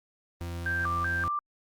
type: tone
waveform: 40% pulse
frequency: 85.7 Hz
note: F2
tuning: 32 cents flat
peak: -32 dBFS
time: 0.41-1.28 s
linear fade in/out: 0 ms
type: tone with vibrato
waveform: sine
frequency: 1364 Hz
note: F6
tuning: 41 cents flat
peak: -27 dBFS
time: 0.66-1.39 s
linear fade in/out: 2 ms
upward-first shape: square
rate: 2.6 Hz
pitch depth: 250 cents each way
effects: Opus 32 kbps